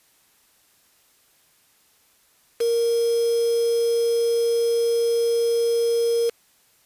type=tone with quantisation; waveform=sine; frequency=466.2 Hz; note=A#4; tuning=in tune; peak=-18 dBFS; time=2.6-6.3 s; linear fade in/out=10 ms; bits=5; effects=white hiss -60 dBFS RMS until 6.85 s + resampled to 32000 Hz